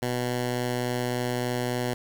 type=tone; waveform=10% pulse; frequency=123.47 Hz; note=B2; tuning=in tune; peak=-18 dBFS; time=0.02-1.94 s; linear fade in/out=5 ms; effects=8-bit